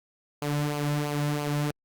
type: tone with flanger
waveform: sawtooth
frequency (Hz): 146.83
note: D3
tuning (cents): 0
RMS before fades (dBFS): -28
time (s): 0.42-1.71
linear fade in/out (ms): 2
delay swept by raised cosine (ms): 0.53 to 2.63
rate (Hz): 3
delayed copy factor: -0.55
effects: Opus 48 kbps